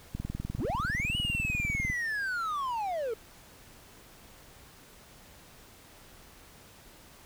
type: click train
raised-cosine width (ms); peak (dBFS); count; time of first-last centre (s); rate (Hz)
5; -22; 36; 0.15-1.9; 20
type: linear two-way sweep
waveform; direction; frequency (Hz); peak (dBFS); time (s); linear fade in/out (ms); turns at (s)
triangle; up then down; 82.41 to 2960 to 427.2; -28; 0.58-3.14; 5; 1.17
effects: pink hiss -54 dBFS RMS until 7.25 s